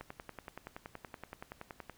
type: click train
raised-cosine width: 0.5 ms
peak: -28 dBFS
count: 21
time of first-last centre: 0.01-1.897 s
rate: 10.6 Hz
effects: pink hiss -64 dBFS RMS until 1.97 s